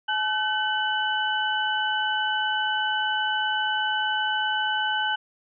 sine tone cluster, 856 / 1523 / 2985 Hz, A5 / F#6 / F#7, -48 / +50 / +15 cents, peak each -27 / -26 / -28 dBFS, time 0.08-5.16 s, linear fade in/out 10 ms, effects none

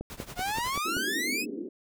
click train, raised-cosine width 2 ms, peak -22 dBFS, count 6, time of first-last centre 0.01-0.968 s, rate 5.22 Hz
pink noise with tremolo, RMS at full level -39 dBFS, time 0.1-0.78 s, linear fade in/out 0 ms, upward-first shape triangle, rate 11 Hz, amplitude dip 90%
sawtooth exponential sweep, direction up, 700 to 2637 Hz, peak -25 dBFS, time 0.36-1.46 s, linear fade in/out 50 ms
white band-pass noise, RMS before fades -36 dBFS, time 0.85-1.69 s, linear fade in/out 10 ms, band 220 to 400 Hz, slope 48 dB/octave
effects none

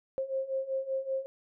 sine beating tone pair, 530 / 535.2 Hz, C5 / C5, +22 / +39 cents, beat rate 5.2 Hz, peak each -35 / -32 dBFS, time 0.18-1.26 s, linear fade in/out 0 ms, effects none

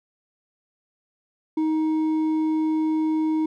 sine tone with hard clipping, 313.9 Hz, D#4, 15 cents sharp, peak -21 dBFS, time 1.57-3.46 s, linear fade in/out 5 ms, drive 4 dB, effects none

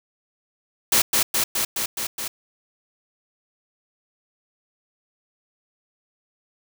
white noise with echo, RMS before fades -17 dBFS, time 0.92-1.02 s, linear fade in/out 5 ms, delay 210 ms, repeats 6, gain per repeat -2 dB, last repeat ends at 2.28 s, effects none

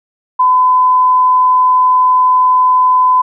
sine tone, 1011 Hz, B5, 40 cents sharp, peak -6 dBFS, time 0.39-3.22 s, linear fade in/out 10 ms, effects none

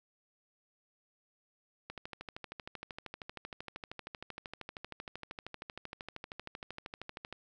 click train, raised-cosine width 0.3 ms, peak -26 dBFS, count 71, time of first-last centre 1.9-7.326 s, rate 12.9 Hz, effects none

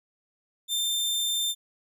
sawtooth tone, 3586 Hz, A7, 32 cents sharp, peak -22 dBFS, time 0.68-1.55 s, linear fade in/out 50 ms, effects none

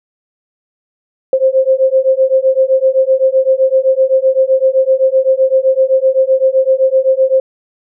sine beating tone pair, 523.3 / 531.1 Hz, C5 / C5, 0 / +26 cents, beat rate 7.8 Hz, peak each -11 dBFS, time 1.33-7.4 s, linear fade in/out 2 ms, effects none

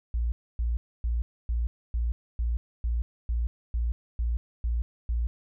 sine tone bursts, 58.27 Hz, A#1, in tune, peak -24 dBFS, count 12, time 0.14-5.27 s, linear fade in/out 0 ms, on 180 ms, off 270 ms, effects none

